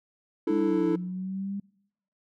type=chord; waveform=triangle; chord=D suspended second; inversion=none; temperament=equal with one note detuned; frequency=297.9 / 329.6 / 440 Hz; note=D4 / E4 / A4; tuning=+25 / 0 / 0 cents; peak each=-25 / -23 / -27 dBFS; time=0.47-0.96 s; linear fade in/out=5 ms
type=linear two-way sweep; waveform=sine; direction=down then up; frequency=208.2 to 175.6 to 201 Hz; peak=-30 dBFS; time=0.5-1.6 s; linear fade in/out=5 ms; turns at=0.91 s
effects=noise-tail reverb RT60 0.8 s tail -25 dB re dry + tanh soft clip ceiling -11 dBFS